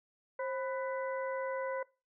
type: harmonic tone with a mistuned harmonic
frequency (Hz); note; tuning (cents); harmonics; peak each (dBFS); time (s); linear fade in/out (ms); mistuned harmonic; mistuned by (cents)
497.9; B4; +14; 1 / 2 / 3 / 4; -35 / -41 / -45 / -47; 0.39-1.83; 5; 1; +110
effects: noise-tail reverb RT60 0.3 s tail -22 dB re dry